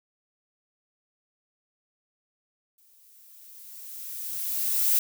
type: noise with exponential growth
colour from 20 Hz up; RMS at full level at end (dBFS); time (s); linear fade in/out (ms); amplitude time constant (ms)
violet; -21; 2.78-4.99; 2; 480
effects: none